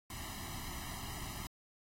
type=noise with comb filter; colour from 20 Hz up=pink; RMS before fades=-44 dBFS; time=0.1-1.47 s; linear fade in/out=2 ms; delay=1 ms; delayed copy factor=+1; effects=AAC 48 kbps